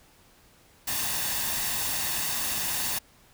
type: noise with comb filter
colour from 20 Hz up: white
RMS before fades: -29 dBFS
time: 0.87-2.99 s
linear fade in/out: 10 ms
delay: 1.1 ms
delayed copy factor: +0.5
effects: pink hiss -58 dBFS RMS until 3.33 s